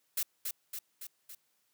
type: noise with echo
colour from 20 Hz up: blue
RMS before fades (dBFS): -32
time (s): 0.17-0.23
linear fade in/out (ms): 5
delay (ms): 280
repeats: 4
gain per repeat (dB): -4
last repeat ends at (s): 1.35
effects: white hiss -75 dBFS RMS until 1.73 s + high-pass 100 Hz 12 dB/octave